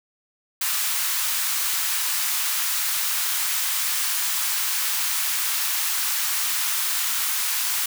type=high-pass noise; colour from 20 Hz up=white; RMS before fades=-24 dBFS; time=0.61-7.86 s; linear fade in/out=5 ms; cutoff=950 Hz; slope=24 dB/octave; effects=none